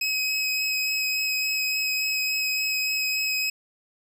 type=tone with vibrato; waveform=25% pulse; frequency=2545 Hz; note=D#7; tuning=39 cents sharp; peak=-20 dBFS; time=0.01-3.5 s; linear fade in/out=5 ms; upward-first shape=sine; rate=3.5 Hz; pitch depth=10 cents each way; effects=10-bit

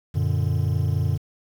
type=chord; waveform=triangle; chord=Gb augmented; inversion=none; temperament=equal; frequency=92.5 / 116.54 / 146.83 Hz; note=Gb2 / Bb2 / D3; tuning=0 / 0 / 0 cents; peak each=-21 / -23 / -23 dBFS; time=0.14-1.18 s; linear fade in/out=20 ms; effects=8-bit

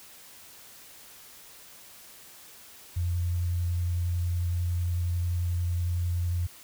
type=tone with vibrato; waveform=sine; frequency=87.31 Hz; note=F2; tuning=in tune; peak=-25 dBFS; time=2.96-6.47 s; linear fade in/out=10 ms; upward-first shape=triangle; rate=11 Hz; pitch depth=18 cents each way; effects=white hiss -50 dBFS RMS until 6.63 s

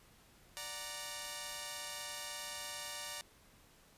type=chord; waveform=5% pulse; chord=D augmented; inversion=none; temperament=equal; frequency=587.3 / 740 / 932.3 Hz; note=D5 / F#5 / A#5; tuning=0 / 0 / 0 cents; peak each=-35 / -39 / -33 dBFS; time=0.57-3.21 s; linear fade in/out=0 ms; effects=pink hiss -64 dBFS RMS until 3.97 s + resampled to 32000 Hz

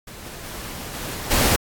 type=noise with level steps; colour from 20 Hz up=pink; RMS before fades=-39 / -37 / -34 / -31 / -18 dBFS; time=0.07-1.56 s; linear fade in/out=5 ms; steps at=0.24 / 0.43 / 0.93 / 1.3 s; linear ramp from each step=20 ms; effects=AAC 64 kbps

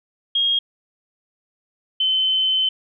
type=tone pair in turn; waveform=sine; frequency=3257 / 3062 Hz; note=G#7 / G7; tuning=-34 / -41 cents; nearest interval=minor second; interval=107 cents; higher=first; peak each=-16 dBFS; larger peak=neither; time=0.35-0.59 / 2-2.69 s; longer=second; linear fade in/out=5 ms; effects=none

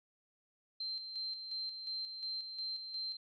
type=tone with tremolo; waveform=sine; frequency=4130 Hz; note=C8; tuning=23 cents flat; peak=-37 dBFS; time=0.8-3.17 s; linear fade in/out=5 ms; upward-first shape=square; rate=2.8 Hz; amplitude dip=50%; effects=none

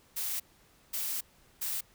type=noise bursts at uneven times; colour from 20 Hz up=blue; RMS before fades=-34 dBFS; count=3; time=0.16-0.4 / 0.93-1.21 / 1.61-1.81 s; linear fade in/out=10 ms; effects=pink hiss -63 dBFS RMS until 1.94 s

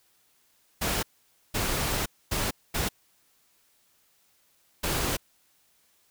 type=noise bursts at uneven times; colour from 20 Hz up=pink; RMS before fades=-28 dBFS; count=5; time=0.81-1.03 / 1.54-2.06 / 2.31-2.51 / 2.74-2.89 / 4.83-5.17 s; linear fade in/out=10 ms; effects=white hiss -66 dBFS RMS until 6.1 s

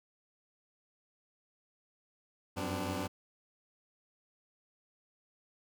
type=tone cluster; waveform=15% pulse; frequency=88.7 / 94.5 / 256 / 294.4 Hz; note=F2 / F#2 / C4 / D4; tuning=+27 / +37 / -38 / +4 cents; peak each=-37 / -32 / -34 / -33 dBFS; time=2.56-3.08 s; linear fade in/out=20 ms; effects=none

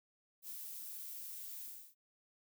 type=noise with ADSR envelope; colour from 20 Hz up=violet; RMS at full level=-45 dBFS; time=0.42-1.95 s; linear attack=73 ms; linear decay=39 ms; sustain=-2 dB; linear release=320 ms; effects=none

